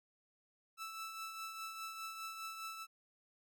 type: tone with tremolo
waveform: sawtooth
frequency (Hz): 1318.5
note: E6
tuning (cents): 0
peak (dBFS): -38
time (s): 0.77-2.87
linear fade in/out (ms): 50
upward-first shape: triangle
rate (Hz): 4.9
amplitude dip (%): 50
effects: none